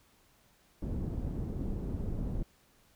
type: low-pass noise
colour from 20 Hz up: pink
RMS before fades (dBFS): -35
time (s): 0.82-2.43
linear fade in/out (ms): 5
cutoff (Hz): 280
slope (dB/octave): 12
effects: pink hiss -66 dBFS RMS until 2.95 s